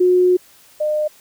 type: tone pair in turn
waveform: sine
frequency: 362.6 / 606.9 Hz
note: F#4 / D#5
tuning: -35 / -43 cents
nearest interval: major sixth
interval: 892 cents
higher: second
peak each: -10 / -16 dBFS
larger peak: first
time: 0-0.37 / 0.8-1.08 s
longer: first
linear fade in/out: 10 ms
effects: white hiss -49 dBFS RMS until 1.2 s

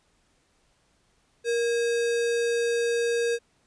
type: tone with sample-and-hold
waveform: sine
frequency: 469.3 Hz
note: A#4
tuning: 12 cents sharp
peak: -22 dBFS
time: 1.44-3.39 s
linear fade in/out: 50 ms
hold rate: 2100 Hz
effects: pink hiss -67 dBFS RMS until 3.66 s + resampled to 22050 Hz

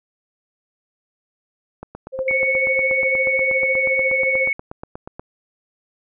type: click train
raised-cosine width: 1 ms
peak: -18 dBFS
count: 29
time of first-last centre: 1.83-5.195 s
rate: 8.32 Hz
type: tone with tremolo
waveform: sine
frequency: 526 Hz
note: C5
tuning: 9 cents sharp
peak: -18 dBFS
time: 2.12-4.5 s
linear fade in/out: 50 ms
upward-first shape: sine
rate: 14 Hz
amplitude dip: 70%
type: tone with vibrato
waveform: sine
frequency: 2217 Hz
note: C#7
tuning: in tune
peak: -17 dBFS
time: 2.28-4.53 s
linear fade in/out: 2 ms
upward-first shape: triangle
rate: 12 Hz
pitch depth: 12 cents each way
effects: none

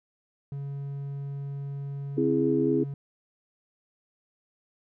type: tone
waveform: triangle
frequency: 140 Hz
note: C#3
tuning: 18 cents sharp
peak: -30 dBFS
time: 0.52-2.94 s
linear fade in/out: 2 ms
type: chord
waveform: sine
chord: C augmented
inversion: none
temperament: equal with one note detuned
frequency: 261.6 / 331.3 / 415.3 Hz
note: C4 / E4 / G#4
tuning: 0 / +9 / 0 cents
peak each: -26 dBFS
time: 2.17-2.84 s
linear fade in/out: 10 ms
effects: none

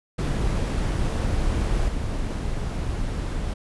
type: noise with level steps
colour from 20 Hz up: brown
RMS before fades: -23 / -27 dBFS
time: 0.18-3.54 s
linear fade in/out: 10 ms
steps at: 1.88 s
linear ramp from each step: 5 ms
effects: resampled to 24000 Hz

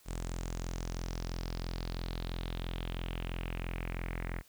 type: tone with low-pass filter sweep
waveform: sawtooth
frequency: 43 Hz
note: F1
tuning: 26 cents flat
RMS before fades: -38 dBFS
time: 0.05-4.43 s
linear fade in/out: 50 ms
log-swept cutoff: 8100 to 2000 Hz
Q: 3.9
effects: white hiss -63 dBFS RMS until 4.48 s

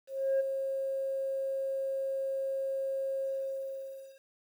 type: tone with ADSR envelope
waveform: sine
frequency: 539 Hz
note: C#5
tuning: 49 cents flat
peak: -22 dBFS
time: 0.07-4.21 s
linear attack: 330 ms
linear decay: 17 ms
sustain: -8 dB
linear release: 970 ms
effects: tanh soft clip ceiling -23 dBFS + 10-bit

